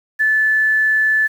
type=tone; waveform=sine; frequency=1742 Hz; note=A6; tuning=18 cents flat; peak=-12 dBFS; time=0.19-1.28 s; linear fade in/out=20 ms; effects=7-bit